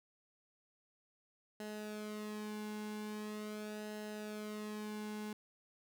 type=tone with flanger; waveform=sawtooth; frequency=211.9 Hz; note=G#3; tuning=35 cents sharp; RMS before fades=-44 dBFS; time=1.6-5.33 s; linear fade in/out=2 ms; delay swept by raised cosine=0.86 to 1.64 ms; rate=0.42 Hz; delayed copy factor=-0.65; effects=none